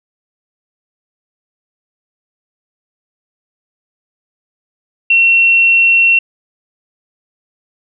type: tone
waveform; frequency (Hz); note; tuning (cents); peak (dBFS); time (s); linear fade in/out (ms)
sine; 2720; F7; -46; -6; 5.1-6.19; 5
effects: none